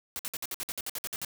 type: noise bursts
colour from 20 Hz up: white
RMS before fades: -35 dBFS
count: 13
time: 0.16-1.248 s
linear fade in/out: 0 ms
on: 32 ms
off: 56 ms
effects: none